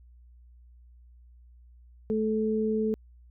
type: tone pair together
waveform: sine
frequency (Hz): 217 / 435.2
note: A3 / A4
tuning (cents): -24 / -19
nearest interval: octave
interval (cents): 1205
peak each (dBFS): -27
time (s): 2.1-2.94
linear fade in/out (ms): 0
effects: added 60 Hz sine -51 dBFS peak until 3.3 s